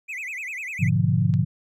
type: tone with vibrato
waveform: triangle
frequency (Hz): 2274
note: C#7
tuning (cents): +44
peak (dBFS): -28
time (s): 0.08-0.9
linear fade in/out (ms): 20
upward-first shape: sine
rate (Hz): 10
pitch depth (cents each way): 240
type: chord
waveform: sine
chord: G# diminished seventh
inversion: none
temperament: equal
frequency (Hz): 103.83 / 123.47 / 146.83 / 174.61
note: G#2 / B2 / D3 / F3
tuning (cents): 0 / 0 / 0 / 0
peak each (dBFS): -23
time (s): 0.79-1.45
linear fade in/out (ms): 20
type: click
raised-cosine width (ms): 0.2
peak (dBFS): -25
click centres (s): 1.339
effects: none